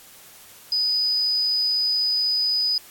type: tone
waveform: sine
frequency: 4978 Hz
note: D#8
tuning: in tune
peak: -19 dBFS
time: 0.72-2.78 s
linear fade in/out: 2 ms
effects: white hiss -47 dBFS RMS until 2.9 s + AAC 64 kbps